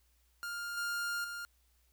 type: tone with level steps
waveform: 45% pulse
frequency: 1406 Hz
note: F6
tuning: 11 cents sharp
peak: -38 / -34 / -40 dBFS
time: 0.43-1.45 s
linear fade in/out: 0 ms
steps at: 0.77 / 1.24 s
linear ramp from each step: 5 ms
effects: added 60 Hz sine -69 dBFS peak until 1.92 s + white hiss -74 dBFS RMS until 1.92 s